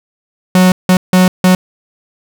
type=tone bursts at uneven times; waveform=45% pulse; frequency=183.8 Hz; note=F#3; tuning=11 cents flat; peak=-5 dBFS; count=4; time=0.55-0.72 / 0.89-0.97 / 1.13-1.28 / 1.44-1.55 s; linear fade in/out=2 ms; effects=none